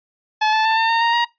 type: tone with pitch steps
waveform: sawtooth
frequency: 861 / 874.5 / 888.3 / 902.2 / 916.4 / 930.8 / 945.5 Hz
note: A5 / A5 / A5 / A5 / A#5 / A#5 / A#5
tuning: -38 / -11 / +16 / +43 / -30 / -3 / +24 cents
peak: -11 dBFS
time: 0.41-1.25 s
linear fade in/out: 10 ms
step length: 120 ms
effects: noise-tail reverb RT60 0.2 s tail -21 dB re dry + resampled to 11025 Hz